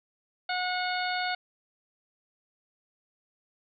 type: harmonic tone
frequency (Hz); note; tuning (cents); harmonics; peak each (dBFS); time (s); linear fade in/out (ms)
728; F#5; -28; 1 / 2 / 3 / 4 / 5 / 6; -31 / -33 / -36 / -41 / -39 / -38; 0.49-1.35; 5
effects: none